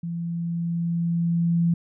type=tone with level ramp; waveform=sine; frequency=169.4 Hz; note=E3; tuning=48 cents sharp; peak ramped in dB=-27 to -17 dBFS; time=0.03-1.74 s; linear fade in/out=5 ms; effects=none